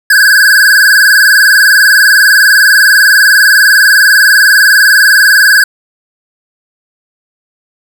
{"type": "tone with vibrato", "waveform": "square", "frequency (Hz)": 1591, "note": "G6", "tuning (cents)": 25, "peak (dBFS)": -3, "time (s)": [0.1, 5.64], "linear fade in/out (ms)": 5, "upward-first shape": "sine", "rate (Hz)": 20, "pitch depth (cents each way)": 110, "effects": []}